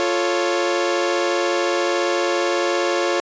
sawtooth chord, F augmented, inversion none, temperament equal, 349.2 / 440 / 554.4 Hz, F4 / A4 / C#5, 0 / 0 / 0 cents, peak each -17 / -22 / -18 dBFS, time 0-3.2 s, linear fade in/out 0 ms, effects resampled to 16000 Hz

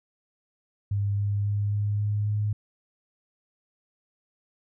sine tone with pitch steps, 101 / 101.76 / 102.53 / 103.3 / 104.08 / 104.86 Hz, G#2 / G#2 / G#2 / G#2 / G#2 / G#2, -48 / -35 / -22 / -9 / +4 / +17 cents, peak -23 dBFS, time 0.91-2.53 s, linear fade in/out 5 ms, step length 270 ms, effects none

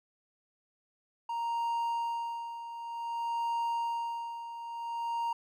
triangle tone with tremolo, 932.3 Hz, A#5, in tune, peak -27 dBFS, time 1.29-5.33 s, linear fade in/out 5 ms, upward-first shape sine, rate 0.54 Hz, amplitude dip 70%, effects none

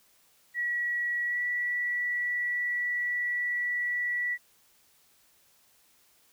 sine tone with pitch glide, 1927 to 1949.4 Hz, B6 to B6, -43 to -23 cents, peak -27 dBFS, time 0.54-4.38 s, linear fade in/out 50 ms, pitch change +20 cents, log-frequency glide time 1.26-1.39 s, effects white hiss -64 dBFS RMS until 6.32 s

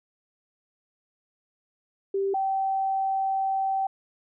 sine tone pair in turn, 392.1 / 773.4 Hz, G4 / G5, 0 / -24 cents, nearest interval octave, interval 1176 cents, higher second, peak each -23 dBFS, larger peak neither, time 2.14-2.34 / 2.34-3.87 s, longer second, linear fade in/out 5 ms, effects none

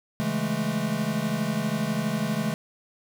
square chord, A major seventh, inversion first, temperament equal, 138.59 / 164.81 / 207.7 / 220 Hz, C#3 / E3 / G#3 / A3, 0 / 0 / 0 / 0 cents, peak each -34 / -32 / -30 / -30 dBFS, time 0.2-2.54 s, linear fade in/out 0 ms, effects none

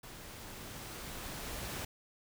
pink noise with level ramp, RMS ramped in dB -50 to -40 dBFS, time 0.03-1.85 s, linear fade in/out 5 ms, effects none

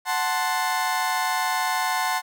30% pulse chord, F# diminished, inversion none, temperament equal, 740 / 880 / 1046.5 Hz, F#5 / A5 / C6, 0 / 0 / 0 cents, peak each -24 dBFS, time 0.05-2.22 s, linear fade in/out 50 ms, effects none

